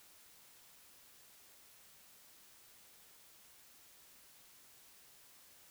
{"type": "silence", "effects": ["white hiss -62 dBFS RMS until 5.7 s"]}